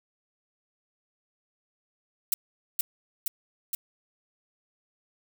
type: noise with echo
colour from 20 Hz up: violet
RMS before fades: -24 dBFS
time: 2.32-2.34 s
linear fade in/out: 2 ms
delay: 470 ms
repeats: 3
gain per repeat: -2 dB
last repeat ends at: 3.75 s
effects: none